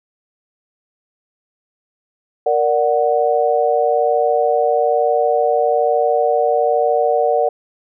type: chord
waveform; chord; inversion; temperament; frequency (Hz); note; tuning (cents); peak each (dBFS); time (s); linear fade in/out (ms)
sine; Bb augmented; none; equal; 466.2 / 587.3 / 740; Bb4 / D5 / F#5; 0 / 0 / 0; -17; 2.46-7.49; 5
effects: none